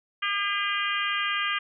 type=harmonic tone with a mistuned harmonic; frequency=404.1 Hz; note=G#4; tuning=47 cents flat; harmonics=3 / 4 / 5 / 6 / 7 / 8; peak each=-30 / -31 / -32 / -33 / -33 / -34 dBFS; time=0.22-1.59 s; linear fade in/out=10 ms; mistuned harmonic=8; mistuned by=-40 cents; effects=none